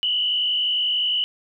sine tone with frequency modulation, 2966 Hz, F#7, 4 cents sharp, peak -19 dBFS, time 0.03-1.24 s, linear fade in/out 0 ms, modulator 51.3 Hz, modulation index 1.8, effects none

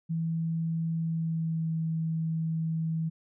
sine tone with pitch glide, 163.8 to 161.64 Hz, E3 to E3, -11 to -34 cents, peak -27 dBFS, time 0.09-3.1 s, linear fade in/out 20 ms, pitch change -23 cents, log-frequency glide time 0.99-1.74 s, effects none

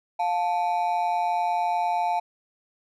triangle ring-modulated tone, 792 Hz, G5, 18 cents sharp, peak -17 dBFS, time 0.19-2.2 s, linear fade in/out 10 ms, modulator 85.7 Hz, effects none

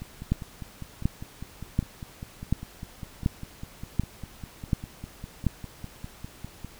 two click trains, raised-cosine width 5 ms, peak -24 / -10 dBFS, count 34 / 8, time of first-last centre 0.02-6.647 / 0.32-5.467 s, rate 4.98 / 1.36 Hz, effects pink hiss -50 dBFS RMS until 6.79 s

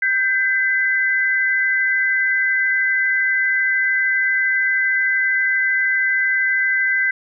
sine tone pair together, 1571.8 / 2018 Hz, G6 / B6, +4 / +37 cents, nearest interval major third, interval 433 cents, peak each -18 dBFS, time 0.02-7.11 s, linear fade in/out 5 ms, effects none

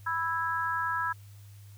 sine chord, E major, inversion second, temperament just, 988.9 / 1318.5 / 1648.1 Hz, B5 / E6 / G#6, +2 / 0 / -14 cents, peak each -32 dBFS, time 0.06-1.13 s, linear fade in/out 10 ms, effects added 101 Hz sine -47 dBFS peak until 1.77 s + white hiss -61 dBFS RMS until 1.77 s

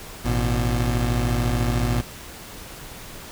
25% pulse tone pair together, 53.41 / 120.5 Hz, G#1 / B2, +49 / -42 cents, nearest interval octave + major second, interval 1409 cents, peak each -19 dBFS, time 0.24-2.02 s, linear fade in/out 20 ms, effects pink hiss -39 dBFS RMS until 3.31 s

